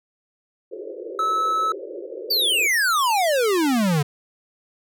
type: band-pass noise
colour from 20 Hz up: pink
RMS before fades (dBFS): -34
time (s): 0.71-2.68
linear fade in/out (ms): 20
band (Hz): 340 to 560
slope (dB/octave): 96
type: tone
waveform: triangle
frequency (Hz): 1301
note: E6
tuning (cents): -23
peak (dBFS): -17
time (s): 1.19-1.72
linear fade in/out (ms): 2
type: exponential sweep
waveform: square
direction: down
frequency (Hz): 4748 to 138.59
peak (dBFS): -18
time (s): 2.3-4.03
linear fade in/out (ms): 10
effects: none